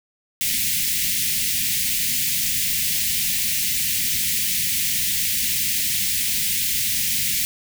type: band-stop noise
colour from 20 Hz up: white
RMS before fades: -22 dBFS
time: 0.41-7.45 s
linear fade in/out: 0 ms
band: 250 to 1900 Hz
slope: 48 dB/octave
effects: none